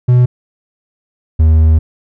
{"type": "tone pair in turn", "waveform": "triangle", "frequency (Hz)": [123.9, 79.21], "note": ["B2", "D#2"], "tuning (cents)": [6, 32], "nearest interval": "minor sixth", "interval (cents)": 774, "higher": "first", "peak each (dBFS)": -3, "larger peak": "neither", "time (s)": [[0.08, 0.26], [1.39, 1.79]], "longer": "second", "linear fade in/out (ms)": 10, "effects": []}